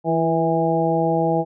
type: harmonic tone with a mistuned harmonic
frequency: 163.6 Hz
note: E3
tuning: 13 cents flat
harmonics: 1 / 2 / 3 / 4 / 5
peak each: -23 / -23 / -23 / -23 / -23 dBFS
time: 0.04-1.45 s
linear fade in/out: 50 ms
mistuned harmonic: 2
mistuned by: +32 cents
effects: none